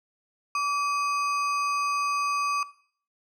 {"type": "tone with sample-and-hold", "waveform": "sine", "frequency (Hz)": 1153, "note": "D6", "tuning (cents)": -32, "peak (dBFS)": -23, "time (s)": [0.55, 2.63], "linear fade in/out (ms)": 2, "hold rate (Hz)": 3675, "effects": ["noise-tail reverb RT60 0.5 s tail -17 dB re dry", "low-pass 6000 Hz 12 dB/octave"]}